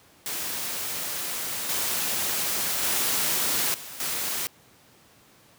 white noise with level steps, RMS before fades -31 / -27 / -25 / -40 / -29 dBFS, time 0.26-4.47 s, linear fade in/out 0 ms, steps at 1.69 / 2.83 / 3.74 / 4 s, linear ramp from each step 2 ms, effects pink hiss -56 dBFS RMS until 5.58 s + high-pass 100 Hz 12 dB/octave

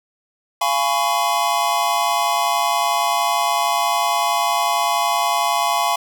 square chord, C# dominant seventh, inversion first, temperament just, 693 / 831.5 / 997.9 / 1108.7 Hz, E#5 / G#5 / B5 / C#6, -14 / +2 / +18 / 0 cents, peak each -23 dBFS, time 0.61-5.96 s, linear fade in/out 5 ms, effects none

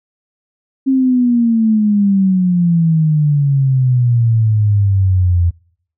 sine exponential sweep, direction down, 269.8 to 84.8 Hz, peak -9 dBFS, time 0.86-5.51 s, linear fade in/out 20 ms, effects noise-tail reverb RT60 0.6 s tail -25 dB re dry

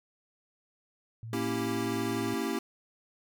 sine tone with vibrato, 112.8 Hz, A2, 44 cents sharp, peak -38 dBFS, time 1.23-2.34 s, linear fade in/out 0 ms, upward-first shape sine, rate 3.6 Hz, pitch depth 13 cents each way
square chord, A# diminished seventh, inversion none, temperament equal, 233.1 / 277.2 / 329.6 / 392 Hz, A#3 / C#4 / E4 / G4, 0 / 0 / 0 / 0 cents, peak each -36 dBFS, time 1.33-2.59 s, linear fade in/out 2 ms
effects none

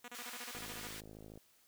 5% pulse tone bursts, 242.7 Hz, B3, 30 cents flat, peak -35 dBFS, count 12, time 0.04-0.874 s, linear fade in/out 5 ms, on 42 ms, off 30 ms
pink high-pass noise, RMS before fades -48 dBFS, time 0.14-1.01 s, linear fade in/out 10 ms, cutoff 1300 Hz, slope 12 dB/octave
click train, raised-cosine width 2 ms, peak -39 dBFS, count 45, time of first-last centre 0.55-1.376 s, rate 53.3 Hz
effects white hiss -69 dBFS RMS until 1.67 s

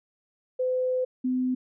sine tone pair in turn, 509 / 254.5 Hz, C5 / C4, -48 / -48 cents, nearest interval octave, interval 1200 cents, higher first, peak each -23 dBFS, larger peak neither, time 0.59-1.05 / 1.24-1.55 s, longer first, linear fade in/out 10 ms, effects none

